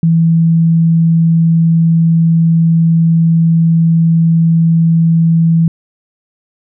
sine tone, 164.81 Hz, E3, in tune, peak -6 dBFS, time 0.03-5.68 s, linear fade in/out 2 ms, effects none

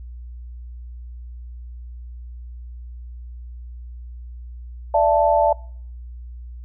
sine chord, D suspended second, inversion none, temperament equal with one note detuned, 587.3 / 670 / 880 Hz, D5 / E5 / A5, 0 / +28 / 0 cents, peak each -18 dBFS, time 4.94-5.53 s, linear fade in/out 5 ms, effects noise-tail reverb RT60 0.6 s tail -26 dB re dry + added 60 Hz sine -33 dBFS peak until 6.64 s

